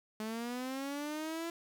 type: linear sweep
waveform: sawtooth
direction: up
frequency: 213.7 to 338.5 Hz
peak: -33 dBFS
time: 0.2-1.5 s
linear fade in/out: 2 ms
effects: 10-bit